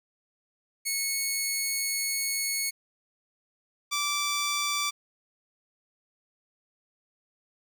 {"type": "tone pair in turn", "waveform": "10% pulse", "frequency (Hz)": [2201, 1165.9], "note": ["C#7", "D6"], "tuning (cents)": [-13, -13], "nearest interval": "major seventh", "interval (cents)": 1100, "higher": "first", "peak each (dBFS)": -18, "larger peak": "neither", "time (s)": [[0.85, 2.71], [3.91, 4.91]], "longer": "first", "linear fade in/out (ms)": 20, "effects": []}